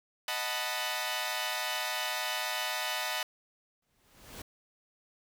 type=chord; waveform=10% pulse; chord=B dominant seventh; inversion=first; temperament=equal; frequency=622.3 / 740 / 880 / 987.8 Hz; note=D#5 / F#5 / A5 / B5; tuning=0 / 0 / 0 / 0 cents; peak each=-29 dBFS; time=0.28-3.23 s; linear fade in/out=2 ms
type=noise with exponential growth; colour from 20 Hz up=pink; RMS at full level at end=-42 dBFS; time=3.82-4.42 s; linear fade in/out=5 ms; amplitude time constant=130 ms
effects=none